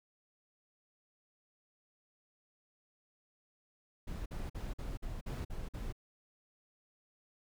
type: noise bursts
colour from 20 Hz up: brown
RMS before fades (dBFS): -40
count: 8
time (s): 4.07-5.926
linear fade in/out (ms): 10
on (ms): 190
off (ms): 48
effects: none